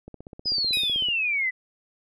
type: click train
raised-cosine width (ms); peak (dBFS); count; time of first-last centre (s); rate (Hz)
2; -27; 17; 0.08-1.086; 15.9
type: exponential sweep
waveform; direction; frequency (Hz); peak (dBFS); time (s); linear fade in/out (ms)
sine; down; 5080 to 1976; -22; 0.45-1.51; 20
type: tone with exponential decay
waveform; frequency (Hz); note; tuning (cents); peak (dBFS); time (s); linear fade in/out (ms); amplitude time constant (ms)
35% pulse; 2500; D#7; +8; -22; 0.73-1.14; 2; 88
effects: resampled to 32000 Hz